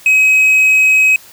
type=tone; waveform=triangle; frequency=2542 Hz; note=D#7; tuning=36 cents sharp; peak=-5 dBFS; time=0.06-1.16 s; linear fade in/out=2 ms; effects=white hiss -40 dBFS RMS until 1.32 s